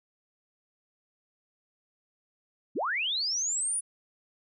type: linear sweep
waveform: sine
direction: up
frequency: 147.1 to 9900 Hz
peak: -27 dBFS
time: 2.75-3.81 s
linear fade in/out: 20 ms
effects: none